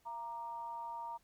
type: tone with amplitude modulation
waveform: sine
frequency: 934 Hz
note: A#5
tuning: 3 cents sharp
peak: -37 dBFS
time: 0.05-1.18 s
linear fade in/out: 20 ms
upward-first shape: sine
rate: 253 Hz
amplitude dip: 65%
effects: pink hiss -72 dBFS RMS until 1.23 s + MP3 96 kbps